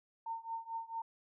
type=tone with tremolo; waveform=sine; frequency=910 Hz; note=A#5; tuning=42 cents flat; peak=-35 dBFS; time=0.26-1.02 s; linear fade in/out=5 ms; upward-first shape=triangle; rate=4.5 Hz; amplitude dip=95%; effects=none